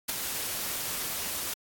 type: noise with ADSR envelope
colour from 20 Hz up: white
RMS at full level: -27 dBFS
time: 0.08-1.54 s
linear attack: 15 ms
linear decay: 12 ms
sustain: -6 dB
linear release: 8 ms
effects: AAC 64 kbps